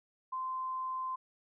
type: tone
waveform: sine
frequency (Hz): 1037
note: C6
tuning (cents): -16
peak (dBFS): -34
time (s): 0.32-1.16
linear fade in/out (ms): 10
effects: none